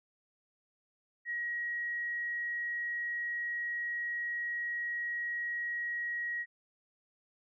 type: tone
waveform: sine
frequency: 1900 Hz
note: A#6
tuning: 33 cents sharp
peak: -33 dBFS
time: 1.25-6.46 s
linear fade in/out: 50 ms
effects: none